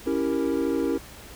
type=chord; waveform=triangle; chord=C# diminished seventh; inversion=none; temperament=equal; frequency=277.2 / 329.6 / 392 / 466.2 Hz; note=C#4 / E4 / G4 / Bb4; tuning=0 / 0 / 0 / 0 cents; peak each=-25 / -25 / -28 / -27 dBFS; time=0.06-0.98 s; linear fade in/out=10 ms; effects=added 60 Hz sine -48 dBFS peak until 1.35 s + pink hiss -45 dBFS RMS until 1.35 s

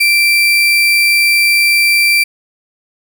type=tone; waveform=35% pulse; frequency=2349 Hz; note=D7; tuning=in tune; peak=-6 dBFS; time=0-2.24 s; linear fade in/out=10 ms; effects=none

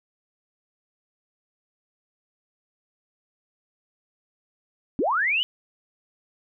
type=linear sweep; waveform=sine; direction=up; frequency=217.7 to 3070 Hz; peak=-20 dBFS; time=4.99-5.43 s; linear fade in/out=0 ms; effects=none

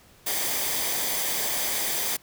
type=noise with comb filter; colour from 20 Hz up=white; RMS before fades=-27 dBFS; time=0.26-2.17 s; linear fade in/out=10 ms; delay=0.73 ms; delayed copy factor=-0.5; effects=pink hiss -55 dBFS RMS until 2.22 s

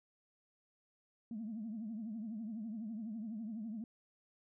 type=tone with vibrato; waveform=sine; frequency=220 Hz; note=A3; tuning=in tune; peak=-39 dBFS; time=1.31-3.84 s; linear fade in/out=2 ms; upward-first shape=triangle; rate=12 Hz; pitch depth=150 cents each way; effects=tanh soft clip ceiling -36 dBFS

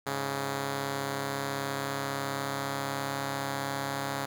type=tone pair together; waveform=5% pulse; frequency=103.91 / 138.59 Hz; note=G#2 / C#3; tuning=+1 / 0 cents; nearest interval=perfect fourth; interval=499 cents; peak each=-29 / -20 dBFS; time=0.06-4.26 s; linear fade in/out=10 ms; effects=none

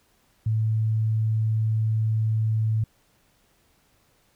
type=tone; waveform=sine; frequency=110 Hz; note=A2; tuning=in tune; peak=-20 dBFS; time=0.46-2.84 s; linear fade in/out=5 ms; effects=pink hiss -64 dBFS RMS until 4.35 s

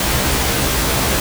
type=noise with comb filter; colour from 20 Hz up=pink; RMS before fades=-17 dBFS; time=0-1.2 s; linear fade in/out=2 ms; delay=15 ms; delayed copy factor=+0.75; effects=none

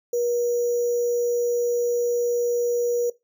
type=tone with sample-and-hold; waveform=sine; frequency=479.6 Hz; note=A#4; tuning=49 cents sharp; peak=-20 dBFS; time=0.13-3.1 s; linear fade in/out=5 ms; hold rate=6300 Hz; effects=noise-tail reverb RT60 0.2 s tail -19 dB re dry

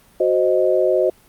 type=chord; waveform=sine; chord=C diminished; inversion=second; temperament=equal; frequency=370 / 523.3 / 622.3 Hz; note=Gb4 / C5 / Eb5; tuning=0 / 0 / 0 cents; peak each=-18 dBFS; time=0.2-1.1 s; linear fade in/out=5 ms; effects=pink hiss -52 dBFS RMS until 1.28 s + Opus 32 kbps

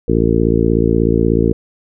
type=harmonic tone; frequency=56.5 Hz; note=A1; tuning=47 cents sharp; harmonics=1 / 2 / 3 / 4 / 5 / 6 / 7 / 8; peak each=-19 / -19 / -19 / -19 / -19 / -19 / -19 / -19 dBFS; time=0.08-1.53 s; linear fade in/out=5 ms; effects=none

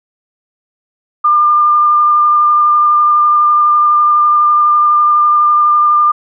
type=tone with vibrato; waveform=sine; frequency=1200 Hz; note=D6; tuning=37 cents sharp; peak=-6 dBFS; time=1.24-6.12 s; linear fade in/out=10 ms; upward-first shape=sine; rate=12 Hz; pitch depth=10 cents each way; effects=none

